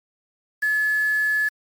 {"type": "tone with quantisation", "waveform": "sine", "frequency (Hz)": 1714, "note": "A6", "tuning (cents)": -46, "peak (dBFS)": -18, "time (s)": [0.62, 1.49], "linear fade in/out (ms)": 10, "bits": 6, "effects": ["MP3 96 kbps"]}